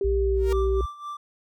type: tone with pitch glide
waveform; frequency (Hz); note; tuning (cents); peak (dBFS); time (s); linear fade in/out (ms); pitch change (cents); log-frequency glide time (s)
sine; 394.1 to 386.4; G4 to G4; +9 to -25; -22; 0.01-0.81; 2; -34; 0.14-0.41
type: tone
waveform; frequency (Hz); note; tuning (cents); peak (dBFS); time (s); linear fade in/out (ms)
sine; 59.7; A#1; +42; -23; 0.04-0.86; 10
type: tone with exponential growth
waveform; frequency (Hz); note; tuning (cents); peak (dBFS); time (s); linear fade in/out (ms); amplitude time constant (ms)
sawtooth; 466.2; A#4; 0; -24; 0.34-0.53; 5; 40
type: tone with tremolo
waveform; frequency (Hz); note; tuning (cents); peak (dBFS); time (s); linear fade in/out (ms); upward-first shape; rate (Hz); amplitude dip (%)
triangle; 1174.7; D6; 0; -29; 0.52-1.17; 5; sine; 3.9; 75
effects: none